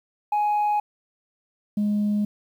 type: tone pair in turn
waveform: sine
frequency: 835 / 207.8 Hz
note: G#5 / G#3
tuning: +9 / +1 cents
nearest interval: 2 octaves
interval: 2408 cents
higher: first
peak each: -17 / -18 dBFS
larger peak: first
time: 0.32-0.8 / 1.77-2.25 s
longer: neither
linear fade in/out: 5 ms
effects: tanh soft clip ceiling -18 dBFS + 9-bit